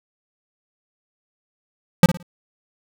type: tone with echo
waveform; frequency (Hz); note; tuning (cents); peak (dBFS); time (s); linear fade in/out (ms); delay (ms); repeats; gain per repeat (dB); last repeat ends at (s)
square; 175.3; F3; +7; -6; 2.03-2.06; 2; 56; 3; -12; 2.228
effects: none